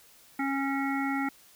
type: harmonic tone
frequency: 274.4 Hz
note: C#4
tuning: 17 cents flat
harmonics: 1 / 3 / 5 / 7 / 8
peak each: -29 / -34 / -36 / -37 / -38 dBFS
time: 0.39-1.29 s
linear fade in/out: 5 ms
effects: white hiss -57 dBFS RMS until 1.55 s